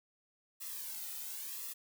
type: noise with flanger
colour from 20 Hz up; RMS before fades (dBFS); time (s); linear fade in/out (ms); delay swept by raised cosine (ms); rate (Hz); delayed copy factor
blue; -43; 0.6-1.74; 20; 1.3 to 1.82; 0.95; -0.9
effects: none